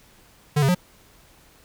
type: tone with pitch steps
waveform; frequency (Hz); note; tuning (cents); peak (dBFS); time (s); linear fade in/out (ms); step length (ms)
square; 148.2 / 135.9 / 179.4; D3 / C#3 / F3; +16 / -34 / +47; -17; 0.56-0.749; 10; 63
effects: pink hiss -54 dBFS RMS until 1.64 s